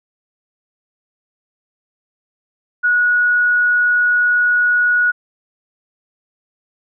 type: tone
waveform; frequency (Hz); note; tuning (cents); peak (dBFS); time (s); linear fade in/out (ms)
sine; 1459; F#6; -25; -11; 2.83-5.12; 20
effects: none